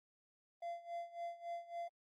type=tone with tremolo; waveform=triangle; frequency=686 Hz; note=F5; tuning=31 cents flat; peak=-38 dBFS; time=0.62-1.88 s; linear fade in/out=5 ms; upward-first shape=sine; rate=3.6 Hz; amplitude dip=85%; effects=AAC 32 kbps